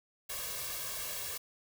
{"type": "noise with comb filter", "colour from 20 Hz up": "white", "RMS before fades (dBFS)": -39, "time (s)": [0.29, 1.38], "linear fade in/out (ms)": 10, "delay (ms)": 1.8, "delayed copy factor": 0.8, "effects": []}